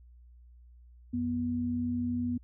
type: tone pair together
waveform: sine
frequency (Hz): 92.5 / 244.3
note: F#2 / B3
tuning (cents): 0 / -19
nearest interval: octave + perfect fourth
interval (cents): 1681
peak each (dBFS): -37 / -29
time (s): 1.13-2.38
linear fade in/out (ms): 10
effects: added 60 Hz sine -52 dBFS peak until 2.43 s